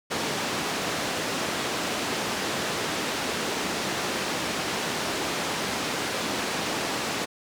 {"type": "band-pass noise", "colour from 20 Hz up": "pink", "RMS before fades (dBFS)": -29, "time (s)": [0.1, 7.26], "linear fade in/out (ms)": 20, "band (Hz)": [210, 6700], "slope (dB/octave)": 12, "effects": []}